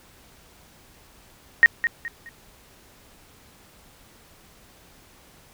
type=tone with echo; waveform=sine; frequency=1864.7 Hz; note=A#6; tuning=in tune; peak=-8 dBFS; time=1.63-1.66 s; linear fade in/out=0 ms; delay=210 ms; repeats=3; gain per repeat=-10 dB; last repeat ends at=2.29 s; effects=pink hiss -53 dBFS RMS until 5.53 s